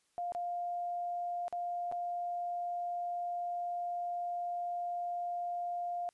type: tone with dropouts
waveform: sine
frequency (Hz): 702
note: F5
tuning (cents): +9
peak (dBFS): -34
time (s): 0.18-6.09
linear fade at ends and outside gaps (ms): 0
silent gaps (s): 0.321-0.349 / 1.481-1.526 / 1.915-1.923
effects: white hiss -75 dBFS RMS until 6.13 s + resampled to 24000 Hz